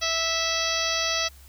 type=harmonic tone; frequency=656 Hz; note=E5; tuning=9 cents flat; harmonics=1 / 2 / 3 / 4 / 5 / 6 / 7 / 8 / 9; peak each=-32 / -32 / -32 / -32 / -32 / -32 / -32 / -32 / -32 dBFS; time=0.01-1.29 s; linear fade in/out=20 ms; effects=added 68 Hz sine -47 dBFS peak until 1.48 s + white hiss -54 dBFS RMS until 1.48 s